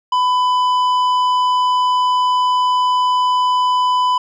sine tone with tanh clipping, 1000 Hz, B5, 21 cents sharp, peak -14 dBFS, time 0.12-4.18 s, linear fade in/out 5 ms, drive 9 dB, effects none

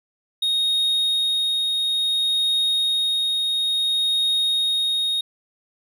triangle tone with tremolo, 3729 Hz, A#7, in tune, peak -16 dBFS, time 0.42-5.21 s, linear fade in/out 5 ms, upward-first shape triangle, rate 0.58 Hz, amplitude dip 25%, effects none

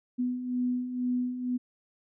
sine beating tone pair, 246.9 / 249 Hz, B3 / B3, 0 / +14 cents, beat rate 2.1 Hz, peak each -35 / -28 dBFS, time 0.18-1.58 s, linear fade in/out 20 ms, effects none

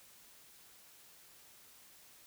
silence, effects white hiss -60 dBFS RMS until 2.26 s

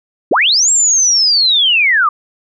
sine linear two-way sweep, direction up then down, 200.9 to 7600 to 1137 Hz, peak -8 dBFS, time 0.31-2.09 s, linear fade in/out 5 ms, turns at 0.71 s, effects none

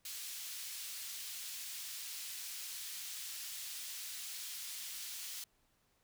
pink high-pass noise, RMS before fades -45 dBFS, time 0.05-5.44 s, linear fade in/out 2 ms, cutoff 3500 Hz, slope 12 dB/octave, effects pink hiss -75 dBFS RMS until 6.03 s

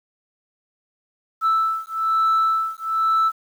sine beating tone pair, 1318 / 1319.1 Hz, E6 / E6, -1 / +1 cents, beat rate 1.1 Hz, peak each -19 dBFS, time 1.41-3.32 s, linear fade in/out 50 ms, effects tanh soft clip ceiling -13 dBFS + 8-bit

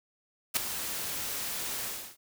white noise with ADSR envelope, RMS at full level -23 dBFS, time 0.54-2.17 s, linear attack 28 ms, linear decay 4 ms, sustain -12 dB, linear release 320 ms, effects none

